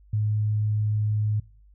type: tone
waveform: sine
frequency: 106.3 Hz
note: G#2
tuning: 41 cents sharp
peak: -21 dBFS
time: 0.13-1.4 s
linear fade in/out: 5 ms
effects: noise-tail reverb RT60 0.5 s tail -25 dB re dry + added 50 Hz sine -51 dBFS peak until 1.74 s